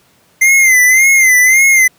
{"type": "tone with vibrato", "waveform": "square", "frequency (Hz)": 2074, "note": "C7", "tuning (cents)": -16, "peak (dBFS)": -6, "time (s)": [0.41, 1.88], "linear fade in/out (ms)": 10, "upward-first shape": "sine", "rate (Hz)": 1.8, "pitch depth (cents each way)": 79, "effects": ["pink hiss -51 dBFS RMS until 1.98 s", "high-pass 100 Hz 12 dB/octave"]}